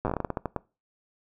slowing click train, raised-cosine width 1 ms, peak -14 dBFS, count 14, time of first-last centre 0.05-0.563 s, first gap 8 ms, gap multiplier 1.24, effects noise-tail reverb RT60 0.3 s tail -22 dB re dry

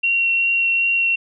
sine tone with vibrato, 2739 Hz, F7, 34 cents flat, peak -15 dBFS, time 0.03-1.16 s, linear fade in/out 10 ms, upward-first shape triangle, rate 2.6 Hz, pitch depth 10 cents each way, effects none

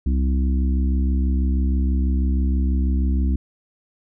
harmonic tone, 66.2 Hz, C2, 21 cents sharp, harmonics 1 / 3 / 4 / 5, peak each -17 / -27 / -29 / -35 dBFS, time 0.06-3.36 s, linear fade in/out 5 ms, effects none

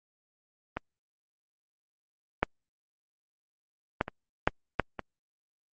clicks, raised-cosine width 0.5 ms, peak -16 / -8 / -10 / -21 / -6 / -8 / -19 dBFS, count 7, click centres 0.77 / 2.43 / 4.011 / 4.081 / 4.475 / 4.797 / 4.993 s, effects Opus 32 kbps

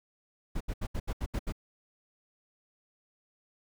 brown noise bursts, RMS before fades -32 dBFS, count 8, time 0.55-1.524 s, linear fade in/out 10 ms, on 57 ms, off 74 ms, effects none

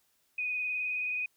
sine tone with vibrato, 2489 Hz, D#7, in tune, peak -30 dBFS, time 0.38-1.26 s, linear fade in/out 5 ms, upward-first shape sine, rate 19 Hz, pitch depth 24 cents each way, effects white hiss -72 dBFS RMS until 1.36 s

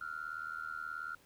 sine tone with amplitude modulation, 1396.9 Hz, F6, in tune, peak -34 dBFS, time 0.01-1.15 s, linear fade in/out 5 ms, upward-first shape sine, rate 78.6 Hz, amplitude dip 100%, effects tanh soft clip ceiling -31 dBFS + pink hiss -65 dBFS RMS until 1.25 s

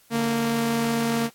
sawtooth tone pair together, 145.58 / 231.1 Hz, D3 / A#3, -15 / -15 cents, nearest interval minor sixth, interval 800 cents, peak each -28 / -18 dBFS, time 0.1-1.3 s, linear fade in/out 50 ms, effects white hiss -57 dBFS RMS until 1.34 s + AAC 64 kbps

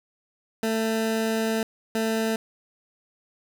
20% pulse tone pair in turn, 222.6 / 222.6 Hz, A3 / A3, +20 / +20 cents, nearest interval unison, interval 0 cents, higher neither, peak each -18 dBFS, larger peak neither, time 0.63-1.63 / 1.95-2.36 s, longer first, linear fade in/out 2 ms, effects none

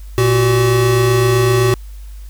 square tone pair together, 117.1 / 379.1 Hz, A#2 / F#4, +8 / +42 cents, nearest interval octave + minor sixth, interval 2034 cents, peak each -14 dBFS, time 0.18-1.74 s, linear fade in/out 0 ms, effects added 50 Hz sine -29 dBFS peak until 2.29 s + white hiss -49 dBFS RMS until 2.29 s

